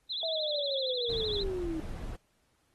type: tone with vibrato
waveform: sine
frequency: 3710 Hz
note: A#7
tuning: 9 cents flat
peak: -32 dBFS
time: 0.09-1.44 s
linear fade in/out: 20 ms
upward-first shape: sine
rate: 13 Hz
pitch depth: 180 cents each way
type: linear sweep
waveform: sine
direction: down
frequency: 659.3 to 312.2 Hz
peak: -32 dBFS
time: 0.23-1.8 s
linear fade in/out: 2 ms
type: noise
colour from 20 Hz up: brown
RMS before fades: -39 dBFS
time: 1.09-2.16 s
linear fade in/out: 5 ms
effects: pink hiss -73 dBFS RMS until 2.74 s + AAC 32 kbps